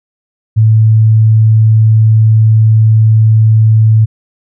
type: tone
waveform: sine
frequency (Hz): 110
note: A2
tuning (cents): 0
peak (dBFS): -3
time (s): 0.56-4.06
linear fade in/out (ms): 20
effects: none